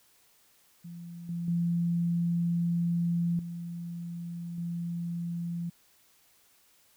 sine tone with level steps, 171.1 Hz, F3, 35 cents flat, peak -40 / -31 / -25 / -35 / -31 dBFS, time 0.84-5.7 s, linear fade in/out 10 ms, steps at 1.29 / 1.48 / 3.39 / 4.58 s, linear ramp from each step 2 ms, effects white hiss -64 dBFS RMS until 6.96 s

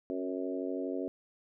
harmonic tone with a mistuned harmonic, 92.5 Hz, F#2, in tune, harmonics 3 / 4 / 5 / 6 / 7, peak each -36 / -38 / -40 / -42 / -43 dBFS, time 0.1-1.08 s, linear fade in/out 0 ms, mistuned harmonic 3, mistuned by -22 cents, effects none

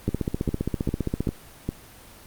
two click trains, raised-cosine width 3 ms, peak -12 / -11 dBFS, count 5 / 19, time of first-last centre 0.09-1.69 / 0.08-1.272 s, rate 2.5 / 15.1 Hz, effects pink hiss -47 dBFS RMS until 2.26 s + Opus 24 kbps

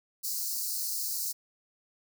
white high-pass noise, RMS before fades -33 dBFS, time 0.23-1.33 s, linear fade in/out 20 ms, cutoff 4200 Hz, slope 96 dB/octave, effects none

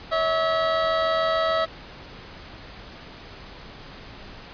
25% pulse tone pair together, 561.4 / 648 Hz, C#5 / E5, +22 / -30 cents, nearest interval major second, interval 248 cents, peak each -27 / -17 dBFS, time 0.11-1.66 s, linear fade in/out 20 ms, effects pink hiss -42 dBFS RMS until 4.53 s + resampled to 11025 Hz

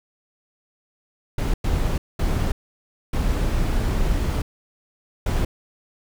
brown noise bursts at uneven times, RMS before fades -21 dBFS, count 5, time 1.38-1.54 / 1.64-1.98 / 2.19-2.52 / 3.13-4.42 / 5.26-5.45 s, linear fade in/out 5 ms, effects none

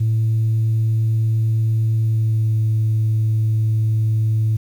sine tone with pitch glide, 111.4 to 109.93 Hz, A2 to A2, +22 to -1 cents, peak -13 dBFS, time 0-4.57 s, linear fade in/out 10 ms, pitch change -23 cents, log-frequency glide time 1.99-2.59 s, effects tanh soft clip ceiling -12 dBFS + 8-bit

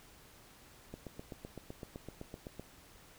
click train, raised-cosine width 2 ms, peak -30 dBFS, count 14, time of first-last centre 0.94-2.596 s, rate 7.85 Hz, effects pink hiss -59 dBFS RMS until 3.18 s

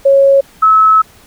sine tone pair in turn, 550 / 1295.7 Hz, C#5 / E6, -14 / -30 cents, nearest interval octave + minor third, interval 1484 cents, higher second, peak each -4 dBFS, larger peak neither, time 0.05-0.41 / 0.62-1.02 s, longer second, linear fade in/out 10 ms, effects pink hiss -43 dBFS RMS until 1.26 s

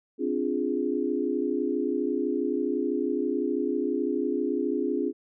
sine chord, D half-diminished seventh, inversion third, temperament equal, 261.6 / 293.7 / 349.2 / 415.3 Hz, C4 / D4 / F4 / Ab4, 0 / 0 / 0 / 0 cents, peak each -30 dBFS, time 0.18-5.13 s, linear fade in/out 50 ms, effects none

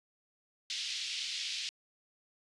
white band-pass noise, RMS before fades -38 dBFS, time 0.7-1.69 s, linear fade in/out 0 ms, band 2600 to 5000 Hz, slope 24 dB/octave, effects resampled to 24000 Hz

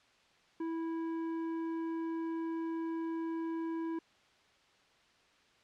sine tone with tanh clipping, 328.1 Hz, E4, 8 cents flat, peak -36 dBFS, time 0.6-3.99 s, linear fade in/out 5 ms, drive 10 dB, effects white hiss -66 dBFS RMS until 5.63 s + low-pass 4000 Hz 12 dB/octave

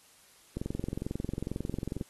click train, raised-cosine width 3 ms, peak -20 dBFS, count 33, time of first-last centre 0.57-2.011 s, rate 22.2 Hz, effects white hiss -60 dBFS RMS until 2.09 s + AAC 32 kbps

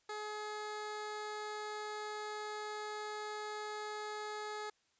15% pulse tone, 423.3 Hz, G#4, 33 cents sharp, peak -34 dBFS, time 0.09-4.7 s, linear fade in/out 5 ms, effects white hiss -75 dBFS RMS until 4.99 s + resampled to 16000 Hz

